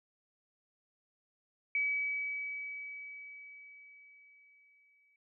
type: tone with exponential decay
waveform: sine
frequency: 2282 Hz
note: C#7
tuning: 50 cents sharp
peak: -28 dBFS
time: 1.75-5.16 s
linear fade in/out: 2 ms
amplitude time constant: 740 ms
effects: none